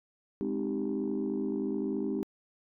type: chord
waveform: sine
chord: Ab major seventh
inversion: none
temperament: equal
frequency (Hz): 207.7 / 261.6 / 311.1 / 392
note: Ab3 / C4 / Eb4 / G4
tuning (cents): 0 / 0 / 0 / 0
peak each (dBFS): -34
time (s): 0.41-2.23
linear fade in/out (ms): 0
effects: tanh soft clip ceiling -23 dBFS